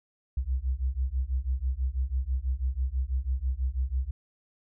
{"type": "beating tone pair", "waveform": "sine", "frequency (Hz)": [61.74, 67.84], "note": ["B1", "C#2"], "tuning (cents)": [0, -37], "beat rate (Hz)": 6.1, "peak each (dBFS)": -29, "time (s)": [0.37, 4.11], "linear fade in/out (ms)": 5, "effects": []}